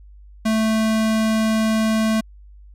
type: tone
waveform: square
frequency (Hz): 220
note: A3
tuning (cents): 0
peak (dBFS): -17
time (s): 0.45-2.21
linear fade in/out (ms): 10
effects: added 50 Hz sine -41 dBFS peak until 2.74 s + low-pass 12000 Hz 12 dB/octave